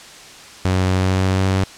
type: tone with pitch glide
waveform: sawtooth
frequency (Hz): 92.9 to 95.29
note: F#2 to G2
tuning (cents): +7 to -49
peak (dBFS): -11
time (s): 0.65-1.64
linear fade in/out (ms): 0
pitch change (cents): +44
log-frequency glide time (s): 0.89-1.49
effects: white hiss -39 dBFS RMS until 1.77 s + low-pass 7000 Hz 12 dB/octave